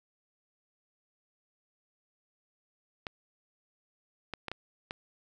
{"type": "clicks", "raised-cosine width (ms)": 0.3, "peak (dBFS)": -20, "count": 5, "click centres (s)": [3.068, 4.337, 4.483, 4.516, 4.909], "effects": []}